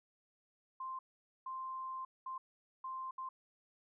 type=tone bursts at uneven times; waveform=sine; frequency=1046.5 Hz; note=C6; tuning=in tune; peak=-40 dBFS; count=5; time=0.8-0.99 / 1.46-2.05 / 2.26-2.38 / 2.84-3.11 / 3.18-3.29 s; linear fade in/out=5 ms; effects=none